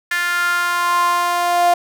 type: tone with high-pass filter sweep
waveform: sawtooth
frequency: 350 Hz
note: F4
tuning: 4 cents sharp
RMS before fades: -17 dBFS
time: 0.11-1.74 s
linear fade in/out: 5 ms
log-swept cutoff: 1700 to 700 Hz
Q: 5.5
effects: none